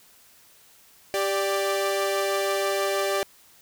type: tone pair together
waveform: sawtooth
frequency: 393.6 / 587.3 Hz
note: G4 / D5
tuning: +7 / 0 cents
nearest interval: perfect fifth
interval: 693 cents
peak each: -22 dBFS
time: 1.14-3.23 s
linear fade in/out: 0 ms
effects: white hiss -55 dBFS RMS until 3.61 s